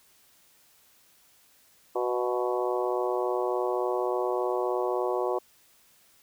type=harmonic tone with a mistuned harmonic; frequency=123.47 Hz; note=B2; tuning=in tune; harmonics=3 / 4 / 5 / 6 / 7 / 8 / 9; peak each=-29 / -31 / -33 / -35 / -36 / -37 / -38 dBFS; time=1.95-5.39 s; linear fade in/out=10 ms; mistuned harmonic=6; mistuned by=-37 cents; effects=white hiss -61 dBFS RMS until 6.22 s